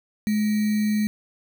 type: tone with sample-and-hold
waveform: sine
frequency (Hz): 211.9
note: G#3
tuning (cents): +35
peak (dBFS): -19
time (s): 0.27-1.07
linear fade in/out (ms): 0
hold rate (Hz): 2100
effects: none